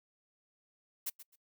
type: noise with echo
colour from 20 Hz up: blue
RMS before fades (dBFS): -36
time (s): 1.06-1.1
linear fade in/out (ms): 10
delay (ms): 130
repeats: 2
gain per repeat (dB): -14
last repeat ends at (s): 1.36
effects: noise-tail reverb RT60 0.1 s tail -25 dB re dry